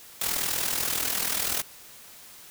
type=noise with amplitude modulation; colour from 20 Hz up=white; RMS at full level=-25 dBFS; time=0.21-1.62 s; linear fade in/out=5 ms; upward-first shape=sine; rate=40.5 Hz; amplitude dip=65%; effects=white hiss -48 dBFS RMS until 2.5 s